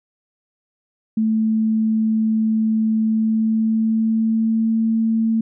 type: tone with pitch glide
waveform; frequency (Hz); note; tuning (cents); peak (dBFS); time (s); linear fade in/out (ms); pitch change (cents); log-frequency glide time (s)
sine; 220 to 224.2; A3 to A3; 0 to +33; -15; 1.17-5.41; 5; +33; 3.03-4.79
effects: none